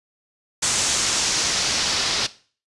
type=noise with low-pass filter sweep; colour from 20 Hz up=white; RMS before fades=-22 dBFS; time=0.62-2.27 s; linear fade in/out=10 ms; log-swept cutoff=7400 to 4700 Hz; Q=1.9; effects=noise-tail reverb RT60 0.4 s tail -17 dB re dry + resampled to 24000 Hz